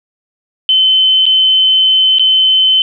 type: tone with dropouts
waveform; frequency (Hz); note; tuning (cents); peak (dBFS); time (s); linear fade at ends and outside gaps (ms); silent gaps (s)
sine; 3061; G7; -42; -6; 0.69-2.82; 1; 1.256-1.264 / 2.185-2.195
effects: none